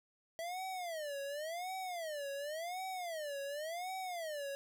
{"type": "tone with vibrato", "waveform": "square", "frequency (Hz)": 649, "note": "E5", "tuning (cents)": -27, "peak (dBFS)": -40, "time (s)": [0.39, 4.55], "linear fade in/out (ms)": 0, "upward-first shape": "sine", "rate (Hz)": 0.91, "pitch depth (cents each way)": 270, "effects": []}